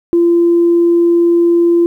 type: tone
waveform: sine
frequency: 342.2 Hz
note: F4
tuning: 35 cents flat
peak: -6 dBFS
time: 0.13-1.86 s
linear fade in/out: 0 ms
effects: tanh soft clip ceiling -2 dBFS + 8-bit